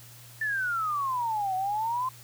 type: exponential two-way sweep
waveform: sine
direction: down then up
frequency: 1786 to 740 to 1048 Hz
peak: -26 dBFS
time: 0.41-2.09 s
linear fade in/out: 5 ms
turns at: 1.55 s
effects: added 119 Hz sine -50 dBFS peak until 2.23 s + white hiss -51 dBFS RMS until 2.23 s